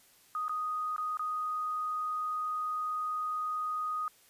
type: tone with dropouts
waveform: sine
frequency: 1244.5 Hz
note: D#6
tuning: in tune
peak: -31 dBFS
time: 0.35-4.08 s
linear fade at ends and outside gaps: 1 ms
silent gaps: 0.482-0.494 / 0.963-0.981 / 1.171-1.194 s
effects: white hiss -62 dBFS RMS until 4.29 s + resampled to 32000 Hz